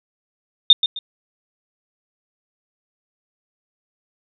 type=tone with echo; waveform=sine; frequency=3639 Hz; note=A#7; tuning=42 cents flat; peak=-4 dBFS; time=0.7-0.73 s; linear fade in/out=2 ms; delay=130 ms; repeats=2; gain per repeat=-11 dB; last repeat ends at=0.99 s; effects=none